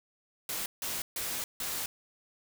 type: noise bursts at uneven times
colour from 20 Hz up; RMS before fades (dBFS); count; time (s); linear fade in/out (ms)
white; -35; 4; 0.49-0.66 / 0.82-1.02 / 1.16-1.44 / 1.6-1.86; 2
effects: none